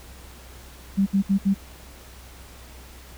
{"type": "tone bursts", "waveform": "sine", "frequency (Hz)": 196, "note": "G3", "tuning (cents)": 0, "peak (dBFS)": -16, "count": 4, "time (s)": [0.97, 1.545], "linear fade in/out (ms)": 20, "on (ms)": 95, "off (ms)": 65, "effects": ["added 63 Hz sine -44 dBFS peak until 3.17 s", "pink hiss -47 dBFS RMS until 3.17 s"]}